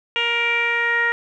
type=tone with low-pass filter sweep; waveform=10% pulse; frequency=470 Hz; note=A#4; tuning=14 cents sharp; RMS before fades=-20 dBFS; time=0.16-1.12 s; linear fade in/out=0 ms; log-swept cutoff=2800 to 1800 Hz; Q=5.4; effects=none